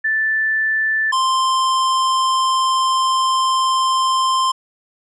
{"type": "tone pair in turn", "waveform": ["sine", "square"], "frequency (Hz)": [1760, 1046.5], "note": ["A6", "C6"], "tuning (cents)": [0, 0], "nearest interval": "major sixth", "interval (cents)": 900, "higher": "first", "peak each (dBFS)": -15, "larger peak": "neither", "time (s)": [[0.04, 1.12], [1.12, 4.52]], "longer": "second", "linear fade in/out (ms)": 10, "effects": ["resampled to 22050 Hz"]}